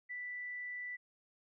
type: tone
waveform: sine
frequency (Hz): 1975.5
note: B6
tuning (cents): 0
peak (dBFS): -40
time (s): 0.09-0.97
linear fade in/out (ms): 20
effects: none